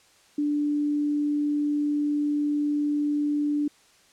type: tone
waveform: sine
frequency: 293.7 Hz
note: D4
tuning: in tune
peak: -22 dBFS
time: 0.38-3.68 s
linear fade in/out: 5 ms
effects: white hiss -58 dBFS RMS until 4.12 s + low-pass 8000 Hz 12 dB/octave